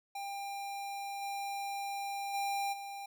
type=tone with level steps; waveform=square; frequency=797 Hz; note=G5; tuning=28 cents sharp; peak=-39 / -37 / -33 / -42 dBFS; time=0.15-3.06 s; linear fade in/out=5 ms; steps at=1.21 / 2.33 / 2.72 s; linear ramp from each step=20 ms; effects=none